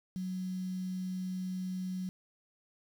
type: tone with quantisation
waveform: sine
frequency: 185 Hz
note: F#3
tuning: in tune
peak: -34 dBFS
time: 0.16-2.09 s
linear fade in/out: 0 ms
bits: 9
effects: none